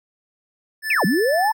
square tone, 1751 Hz, A6, 9 cents flat, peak -24 dBFS, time 0.82-1.53 s, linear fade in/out 50 ms
sine linear two-way sweep, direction down then up, 2700 to 161.1 to 910 Hz, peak -16 dBFS, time 0.9-1.52 s, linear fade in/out 5 ms, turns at 1.05 s
effects none

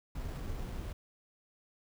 brown noise with sample-and-hold, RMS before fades -39 dBFS, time 0.15-0.93 s, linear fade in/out 5 ms, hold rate 6300 Hz, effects none

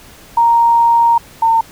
sine tone pair in turn, 932.3 / 907.9 Hz, A#5 / A#5, 0 / -46 cents, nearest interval unison, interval 46 cents, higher first, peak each -7 / -8 dBFS, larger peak first, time 0.37-1.18 / 1.42-1.61 s, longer first, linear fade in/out 5 ms, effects pink hiss -40 dBFS RMS until 1.71 s

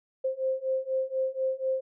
sine beating tone pair, 523.3 / 527.4 Hz, C5 / C5, 0 / +14 cents, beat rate 4.1 Hz, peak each -30 / -29 dBFS, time 0.24-1.81 s, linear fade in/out 10 ms, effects none

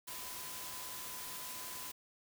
sine tone in noise, 1009 Hz, B5, 37 cents sharp, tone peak -53 dBFS, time 0.07-1.92 s, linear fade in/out 10 ms, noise white, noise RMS -45 dBFS, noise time 0.07-1.92 s, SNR -11 dB, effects none

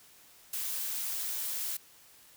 blue noise, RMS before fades -35 dBFS, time 0.53-1.77 s, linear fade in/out 5 ms, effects white hiss -58 dBFS RMS until 2.36 s

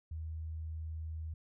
sine tone, 79.6 Hz, D#2, 40 cents sharp, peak -38 dBFS, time 0.11-1.34 s, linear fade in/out 5 ms, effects none

